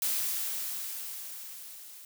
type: noise with level ramp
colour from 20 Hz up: blue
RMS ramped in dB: -29 to -49 dBFS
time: 0.02-2.05 s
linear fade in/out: 2 ms
effects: none